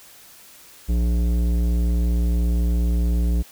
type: tone with tanh clipping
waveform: sine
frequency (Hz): 58.6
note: A#1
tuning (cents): +10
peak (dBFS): -19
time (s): 0.88-3.43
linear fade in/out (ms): 20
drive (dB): 14
effects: white hiss -47 dBFS RMS until 3.51 s